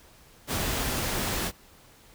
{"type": "noise", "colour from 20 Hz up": "pink", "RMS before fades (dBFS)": -29, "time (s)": [0.47, 1.52], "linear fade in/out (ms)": 50, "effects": ["pink hiss -55 dBFS RMS until 2.14 s"]}